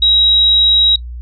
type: tone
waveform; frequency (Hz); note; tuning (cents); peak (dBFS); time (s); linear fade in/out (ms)
sine; 3835; A#7; +48; -7; 0.02-0.96; 5
effects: noise-tail reverb RT60 0.1 s tail -22 dB re dry + added 60 Hz sine -24 dBFS peak until 1.21 s